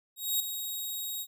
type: tone with ADSR envelope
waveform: 5% pulse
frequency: 3784 Hz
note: A#7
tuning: 25 cents sharp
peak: -17 dBFS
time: 0.16-1.27 s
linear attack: 240 ms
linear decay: 3 ms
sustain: -9 dB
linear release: 58 ms
effects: none